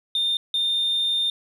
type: tone pair in turn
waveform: sine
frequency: 3623 / 3623 Hz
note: A7 / A7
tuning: +50 / +50 cents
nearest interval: unison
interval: 0 cents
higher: neither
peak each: -18 dBFS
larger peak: neither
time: 0.15-0.37 / 0.54-1.3 s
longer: second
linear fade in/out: 2 ms
effects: tanh soft clip ceiling -18 dBFS + 10-bit